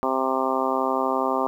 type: harmonic tone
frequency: 131.8 Hz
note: C3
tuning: 13 cents sharp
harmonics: 2 / 3 / 4 / 5 / 6 / 7 / 8 / 9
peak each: -29 / -29 / -29 / -29 / -29 / -29 / -29 / -29 dBFS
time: 0.03-1.47 s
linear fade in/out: 0 ms
effects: 9-bit